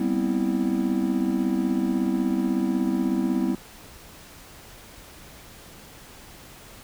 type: chord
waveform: triangle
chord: C major seventh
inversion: second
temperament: just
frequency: 196.22 / 245.3 / 261.6 / 327 Hz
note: G3 / B3 / C4 / E4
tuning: +2 / -12 / 0 / -14 cents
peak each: -25 dBFS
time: 0-3.55 s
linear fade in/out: 5 ms
effects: pink hiss -46 dBFS RMS until 6.83 s